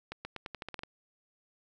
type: accelerating click train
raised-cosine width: 0.3 ms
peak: -23 dBFS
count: 10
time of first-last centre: 0.12-0.834 s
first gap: 130 ms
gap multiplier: 0.87
effects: none